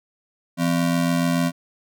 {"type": "ring-modulated tone", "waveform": "square", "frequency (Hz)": 212.5, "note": "G#3", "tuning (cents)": 40, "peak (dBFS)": -16, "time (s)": [0.57, 1.52], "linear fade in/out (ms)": 50, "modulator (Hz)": 43.5, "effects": []}